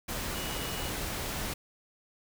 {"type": "tone in noise", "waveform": "sine", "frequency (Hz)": 2921, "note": "F#7", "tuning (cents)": -23, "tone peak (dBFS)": -43, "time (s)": [0.35, 0.9], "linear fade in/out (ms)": 10, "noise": "pink", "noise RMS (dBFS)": -35, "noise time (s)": [0.08, 1.54], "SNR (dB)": -11, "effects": []}